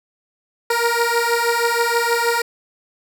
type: beating tone pair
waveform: 15% pulse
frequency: 466.2 / 472.5 Hz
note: A#4 / A#4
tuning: 0 / +23 cents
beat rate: 6.3 Hz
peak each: -13 dBFS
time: 0.7-2.42 s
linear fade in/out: 5 ms
effects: none